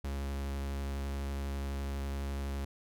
45% pulse tone with vibrato, 69.3 Hz, C#2, in tune, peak -34 dBFS, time 0.04-2.65 s, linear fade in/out 5 ms, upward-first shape sine, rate 12 Hz, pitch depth 12 cents each way, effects none

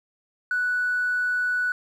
triangle tone, 1480 Hz, F#6, in tune, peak -18 dBFS, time 0.51-1.72 s, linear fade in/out 2 ms, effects tanh soft clip ceiling -19 dBFS

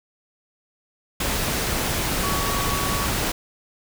sine tone in noise, 1127 Hz, C#6, 28 cents sharp, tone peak -28 dBFS, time 2.23-3.06 s, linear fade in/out 5 ms, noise pink, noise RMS -24 dBFS, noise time 1.2-3.32 s, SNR -7 dB, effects none

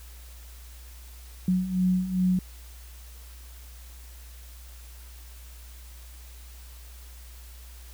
sine beating tone pair, 182 / 184.5 Hz, F#3 / F#3, -28 / -5 cents, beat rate 2.5 Hz, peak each -28 / -23 dBFS, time 1.48-2.39 s, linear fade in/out 2 ms, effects added 60 Hz sine -43 dBFS peak until 7.93 s + white hiss -52 dBFS RMS until 7.93 s

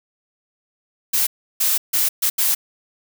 blue noise bursts at uneven times, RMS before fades -18 dBFS, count 5, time 1.13-1.27 / 1.6-1.78 / 1.93-2.09 / 2.22-2.3 / 2.38-2.55 s, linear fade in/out 10 ms, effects none

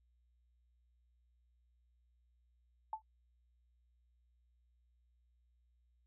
sine tone with exponential decay, 875 Hz, A5, 10 cents flat, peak -33 dBFS, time 2.93-3.02 s, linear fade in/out 2 ms, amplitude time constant 19 ms, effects noise-tail reverb RT60 0.1 s tail -24 dB re dry + added 60 Hz sine -70 dBFS peak until 6.06 s

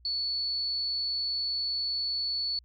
sine tone, 4435 Hz, C#8, in tune, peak -28 dBFS, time 0.05-2.59 s, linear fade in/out 2 ms, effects added 60 Hz sine -55 dBFS peak until 2.64 s

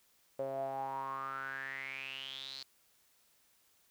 sawtooth tone with band-pass filter sweep, 134.9 Hz, C#3, 47 cents flat, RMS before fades -41 dBFS, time 0.39-2.63 s, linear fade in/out 2 ms, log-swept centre 550 to 4400 Hz, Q 9.5, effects white hiss -70 dBFS RMS until 3.9 s

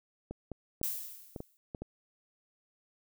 clicks, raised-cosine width 2 ms, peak -26 dBFS, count 7, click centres 0.31 / 0.517 / 0.814 / 1.362 / 1.404 / 1.748 / 1.82 s
violet noise with exponential decay, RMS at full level -32 dBFS, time 0.83-1.57 s, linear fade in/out 0 ms, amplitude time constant 160 ms
effects none

